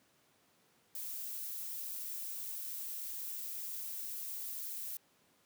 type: noise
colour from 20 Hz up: violet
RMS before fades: -42 dBFS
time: 0.95-4.97 s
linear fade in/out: 2 ms
effects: pink hiss -70 dBFS RMS until 5.45 s + high-pass 150 Hz 12 dB/octave